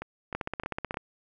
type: two click trains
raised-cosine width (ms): 0.5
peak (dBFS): -21 / -16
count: 4 / 11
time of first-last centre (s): 0.02-0.943 / 0.35-0.971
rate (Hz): 3.25 / 16.1
effects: none